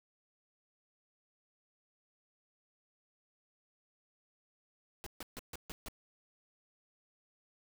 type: noise bursts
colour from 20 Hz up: pink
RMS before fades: -44 dBFS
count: 6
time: 5.04-5.884 s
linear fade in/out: 0 ms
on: 24 ms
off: 140 ms
effects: none